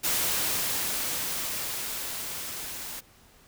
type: noise with level ramp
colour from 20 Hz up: white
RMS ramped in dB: -26 to -38 dBFS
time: 0.03-3.01 s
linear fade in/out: 20 ms
effects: pink hiss -57 dBFS RMS until 3.47 s